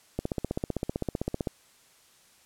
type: click train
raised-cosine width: 2 ms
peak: -15 dBFS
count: 21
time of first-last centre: 0.19-1.472 s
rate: 15.6 Hz
effects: white hiss -60 dBFS RMS until 2.45 s + low-pass 11000 Hz 12 dB/octave